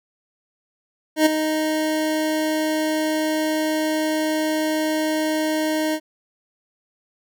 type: tone with ADSR envelope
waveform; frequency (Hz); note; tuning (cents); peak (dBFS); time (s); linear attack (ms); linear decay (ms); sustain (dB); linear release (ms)
25% pulse; 311.1; D#4; 0; -7; 1.16-6; 100; 13; -9; 63
effects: none